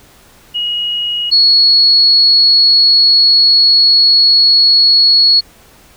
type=tone pair in turn; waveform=sine; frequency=2892 / 4355 Hz; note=F#7 / C#8; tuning=-40 / -31 cents; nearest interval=perfect fifth; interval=709 cents; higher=second; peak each=-14 / -5 dBFS; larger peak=second; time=0.54-1.31 / 1.31-5.41 s; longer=second; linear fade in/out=20 ms; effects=pink hiss -44 dBFS RMS until 5.96 s